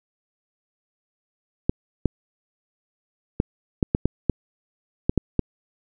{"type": "clicks", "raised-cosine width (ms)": 3, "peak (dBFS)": -5, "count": 10, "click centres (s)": [1.695, 2.057, 3.401, 3.828, 3.949, 4.056, 4.297, 5.095, 5.177, 5.393], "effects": []}